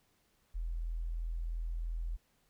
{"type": "tone", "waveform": "sine", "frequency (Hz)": 41.5, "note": "E1", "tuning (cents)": 12, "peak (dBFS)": -34, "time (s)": [0.54, 2.17], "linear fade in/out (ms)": 20, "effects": ["pink hiss -73 dBFS RMS until 2.49 s"]}